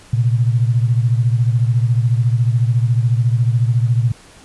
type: beating tone pair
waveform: sine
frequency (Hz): 116.54 / 130.54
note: A#2 / C3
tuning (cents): 0 / -4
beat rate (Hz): 14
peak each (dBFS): -13 / -18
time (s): 0.13-4.12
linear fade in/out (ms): 5
effects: pink hiss -44 dBFS RMS until 4.44 s + resampled to 24000 Hz